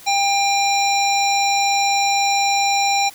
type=harmonic tone; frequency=798 Hz; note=G5; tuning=31 cents sharp; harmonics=1 / 3 / 5 / 7 / 9; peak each=-17 / -22 / -24 / -25 / -27 dBFS; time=0.06-3.1 s; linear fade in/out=20 ms; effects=white hiss -42 dBFS RMS until 3.14 s